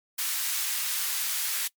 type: high-pass noise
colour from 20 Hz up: white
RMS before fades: -29 dBFS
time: 0.18-1.68 s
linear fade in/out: 10 ms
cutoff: 1400 Hz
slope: 12 dB/octave
effects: noise-tail reverb RT60 0.1 s tail -23 dB re dry + MP3 96 kbps